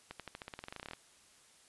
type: accelerating click train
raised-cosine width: 0.3 ms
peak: -27 dBFS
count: 18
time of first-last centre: 0.11-0.934 s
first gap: 87 ms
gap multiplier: 0.92
effects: white hiss -63 dBFS RMS until 1.68 s + resampled to 24000 Hz